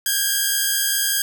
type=tone pair together; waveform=5% pulse; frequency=1586 / 1651.1 Hz; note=G6 / G#6; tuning=+20 / -11 cents; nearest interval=minor second; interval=69 cents; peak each=-10 dBFS; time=0.06-1.22 s; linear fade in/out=2 ms; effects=none